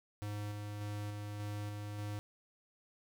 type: tone with tremolo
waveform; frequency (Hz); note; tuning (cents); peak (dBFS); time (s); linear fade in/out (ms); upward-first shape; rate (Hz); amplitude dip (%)
square; 103.83; G#2; 0; -39; 0.22-2.19; 0; square; 1.7; 25
effects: none